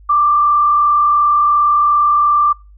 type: tone with frequency modulation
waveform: sine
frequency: 1179 Hz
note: D6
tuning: 6 cents sharp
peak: -9 dBFS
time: 0.09-2.53 s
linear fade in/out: 10 ms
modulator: 37.2 Hz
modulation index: 0.51
effects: noise-tail reverb RT60 0.3 s tail -25 dB re dry + added 50 Hz sine -39 dBFS peak until 2.77 s